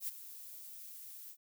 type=noise with ADSR envelope; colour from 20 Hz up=violet; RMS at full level=-37 dBFS; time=0-1.37 s; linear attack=79 ms; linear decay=22 ms; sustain=-13 dB; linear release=66 ms; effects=none